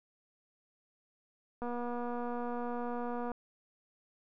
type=click train; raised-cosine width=1 ms; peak=-26 dBFS; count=410; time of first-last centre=1.62-3.317 s; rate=241 Hz; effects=none